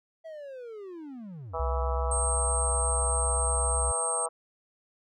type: linear sweep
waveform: triangle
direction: down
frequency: 659.3 to 59.8 Hz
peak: -37 dBFS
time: 0.24-1.59 s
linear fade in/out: 20 ms
type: harmonic tone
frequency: 163.4 Hz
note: E3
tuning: 15 cents flat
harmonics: 3 / 4 / 5 / 6 / 7 / 8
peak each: -35 / -36 / -37 / -38 / -38 / -39 dBFS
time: 1.53-4.29 s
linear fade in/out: 20 ms
type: tone with vibrato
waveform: sine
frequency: 65.41 Hz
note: C2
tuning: in tune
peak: -27 dBFS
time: 1.59-3.92 s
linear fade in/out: 10 ms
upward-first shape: sine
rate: 7.9 Hz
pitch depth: 31 cents each way
type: tone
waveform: sine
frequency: 8470 Hz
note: C9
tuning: 20 cents sharp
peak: -28 dBFS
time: 2.11-4.26 s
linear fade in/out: 5 ms
effects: none